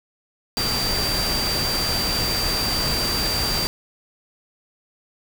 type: tone in noise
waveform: sine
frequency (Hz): 4699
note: D8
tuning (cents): 0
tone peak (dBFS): -23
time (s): 0.57-3.67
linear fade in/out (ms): 0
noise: pink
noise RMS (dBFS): -25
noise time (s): 0.57-3.67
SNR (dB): -1
effects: none